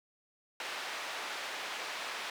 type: band-pass noise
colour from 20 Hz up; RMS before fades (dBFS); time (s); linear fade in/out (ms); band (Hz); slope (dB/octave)
white; -40; 0.6-2.3; 2; 500 to 3000; 12
effects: none